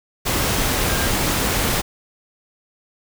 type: tone in noise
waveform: sine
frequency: 1600 Hz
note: G6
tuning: 35 cents sharp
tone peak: -28 dBFS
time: 0.88-1.09 s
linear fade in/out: 20 ms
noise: pink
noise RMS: -20 dBFS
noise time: 0.25-1.82 s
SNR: -11 dB
effects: none